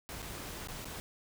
pink noise with dropouts, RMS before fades -43 dBFS, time 0.09-1 s, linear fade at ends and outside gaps 0 ms, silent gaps 0.22-0.226 / 0.673-0.685 / 0.846-0.854 s, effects none

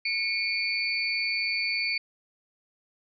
sine tone cluster, 2201 / 2402 / 4519 Hz, C#7 / D7 / C#8, -13 / +38 / +33 cents, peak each -30 dBFS, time 0.05-1.98 s, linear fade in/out 5 ms, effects none

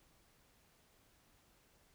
silence, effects pink hiss -70 dBFS RMS until 1.94 s

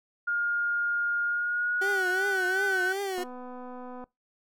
sine tone with pitch glide, 1417 to 1510 Hz, F6 to F#6, +25 to +35 cents, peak -25 dBFS, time 0.27-2.93 s, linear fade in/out 10 ms, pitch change +110 cents, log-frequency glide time 1.24-2.58 s
30% pulse tone with vibrato, 380.5 Hz, F#4, 48 cents sharp, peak -27 dBFS, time 1.81-3.24 s, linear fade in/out 10 ms, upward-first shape triangle, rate 2.7 Hz, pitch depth 110 cents each way
click train, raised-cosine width 1 ms, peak -30 dBFS, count 216, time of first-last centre 3.18-4.04 s, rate 250 Hz
effects noise-tail reverb RT60 0.2 s tail -23 dB re dry

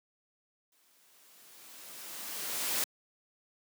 white noise with exponential growth, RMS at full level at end -30 dBFS, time 0.72-2.84 s, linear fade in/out 2 ms, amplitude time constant 460 ms, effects high-pass 200 Hz 12 dB/octave

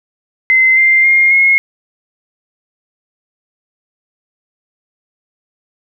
sine tone with pitch steps, 2061 / 2093 / 2126 / 2160 Hz, C7 / C7 / C7 / C#7, -27 / 0 / +27 / -45 cents, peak -6 dBFS, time 0.5-1.58 s, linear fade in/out 0 ms, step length 270 ms, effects 8-bit

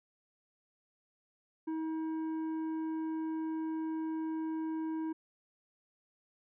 triangle tone with tanh clipping, 318.8 Hz, D#4, 42 cents sharp, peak -35 dBFS, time 1.67-5.13 s, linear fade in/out 10 ms, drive 12 dB, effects none

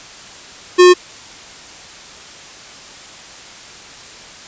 square tone, 360.2 Hz, F#4, 46 cents flat, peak -4 dBFS, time 0.78-0.94 s, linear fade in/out 20 ms, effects white hiss -36 dBFS RMS until 4.47 s + resampled to 16000 Hz

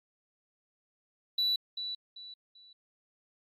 sine tone with echo, 3951 Hz, B7, in tune, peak -24 dBFS, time 1.38-1.56 s, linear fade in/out 5 ms, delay 390 ms, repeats 3, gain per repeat -10 dB, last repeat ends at 2.73 s, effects tanh soft clip ceiling -24 dBFS + AAC 64 kbps

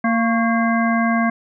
harmonic tone with a mistuned harmonic, 230 Hz, A#3, 23 cents flat, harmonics 1 / 3 / 5 / 7 / 9, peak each -17 / -22 / -24 / -25 / -27 dBFS, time 0.04-1.3 s, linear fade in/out 5 ms, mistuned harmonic 5, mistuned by -67 cents, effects none

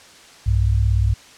sine tone pair together, 63.44 / 100.7 Hz, B1 / G2, +47 / +47 cents, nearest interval minor sixth, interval 800 cents, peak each -17 dBFS, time 0.46-1.14 s, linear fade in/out 10 ms, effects white hiss -45 dBFS RMS until 1.37 s + low-pass 7000 Hz 12 dB/octave

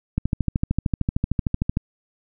click train, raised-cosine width 5 ms, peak -8 dBFS, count 22, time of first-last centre 0.18-1.771 s, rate 13.2 Hz, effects none

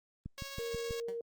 click train, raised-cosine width 5 ms, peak -29 dBFS, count 5, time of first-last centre 0.26-0.908 s, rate 6.17 Hz
5% pulse tone with tremolo, 551 Hz, C#5, 11 cents flat, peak -30 dBFS, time 0.38-1 s, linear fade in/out 0 ms, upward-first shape sine, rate 15 Hz, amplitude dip 25%
sine tone, 466.2 Hz, A#4, in tune, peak -36 dBFS, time 0.59-1.21 s, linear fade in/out 2 ms
15% pulse tone with exponential decay, 190.7 Hz, G3, 47 cents flat, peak -37 dBFS, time 1.08-1.2 s, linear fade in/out 5 ms, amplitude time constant 26 ms
effects Opus 32 kbps

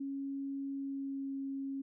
sine tone with pitch glide, 275.4 to 272.7 Hz, C#4 to C#4, -11 to -28 cents, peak -36 dBFS, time 0-1.82 s, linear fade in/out 10 ms, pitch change -17 cents, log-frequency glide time 0.72-1.36 s, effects none

